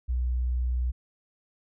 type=tone; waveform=sine; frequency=61.74 Hz; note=B1; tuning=in tune; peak=-24 dBFS; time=0.08-0.92 s; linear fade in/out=20 ms; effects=none